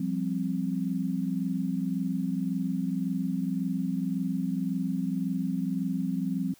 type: chord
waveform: sine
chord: F suspended second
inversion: none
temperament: just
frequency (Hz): 174.61 / 196.44 / 261.9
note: F3 / G3 / C4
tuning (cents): 0 / +4 / +2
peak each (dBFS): -31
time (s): 0-6.54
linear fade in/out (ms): 5
effects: white hiss -59 dBFS RMS until 6.59 s